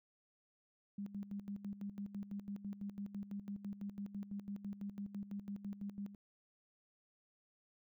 sine tone with tremolo, 201.3 Hz, G3, 46 cents sharp, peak -40 dBFS, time 0.98-6.15 s, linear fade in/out 5 ms, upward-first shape square, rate 6 Hz, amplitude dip 75%, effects none

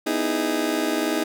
30% pulse chord, E major seventh, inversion second, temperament just, 247.2 / 309 / 329.6 / 412 Hz, B3 / D#4 / E4 / G#4, +2 / -12 / 0 / -14 cents, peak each -27 / -22 / -26 / -26 dBFS, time 0.06-1.24 s, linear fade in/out 10 ms, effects none

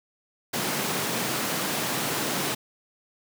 pink high-pass noise, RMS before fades -28 dBFS, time 0.53-2.55 s, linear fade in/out 10 ms, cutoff 140 Hz, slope 24 dB/octave, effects none

